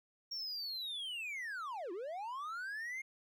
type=linear two-way sweep; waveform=triangle; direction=down then up; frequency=5588 to 329.6 to 2155 Hz; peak=-38 dBFS; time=0.31-3.02 s; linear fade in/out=10 ms; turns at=1.92 s; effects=none